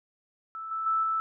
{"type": "tone with level steps", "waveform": "sine", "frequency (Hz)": 1317, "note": "E6", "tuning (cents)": -2, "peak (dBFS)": [-35, -29, -23, -25], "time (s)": [0.55, 1.2], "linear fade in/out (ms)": 0, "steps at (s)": [0.71, 0.86, 1.03], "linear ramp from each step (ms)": 5, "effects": []}